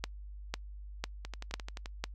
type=two click trains; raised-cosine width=0.2 ms; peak=-16 / -24 dBFS; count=5 / 8; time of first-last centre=0.04-2.04 / 1.25-1.859 s; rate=2 / 11.5 Hz; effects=noise-tail reverb RT60 0.1 s tail -26 dB re dry + added 50 Hz sine -43 dBFS peak until 2.14 s